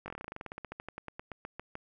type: slowing click train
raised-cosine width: 0.5 ms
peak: -25 dBFS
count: 26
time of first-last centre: 0.06-1.754 s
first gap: 20 ms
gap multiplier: 1.09
effects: none